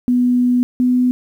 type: tone pair in turn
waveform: sine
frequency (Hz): 246.9 / 249.8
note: B3 / B3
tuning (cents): 0 / +20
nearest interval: unison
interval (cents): 20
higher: second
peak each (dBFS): -11 / -11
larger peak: neither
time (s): 0.08-0.63 / 0.8-1.11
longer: first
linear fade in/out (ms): 0
effects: 8-bit